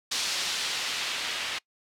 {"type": "noise with low-pass filter sweep", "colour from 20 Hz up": "blue", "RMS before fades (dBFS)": -31, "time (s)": [0.11, 1.59], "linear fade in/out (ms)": 10, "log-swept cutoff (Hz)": [4600, 2900], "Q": 1.1, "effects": ["noise-tail reverb RT60 0.1 s tail -24 dB re dry"]}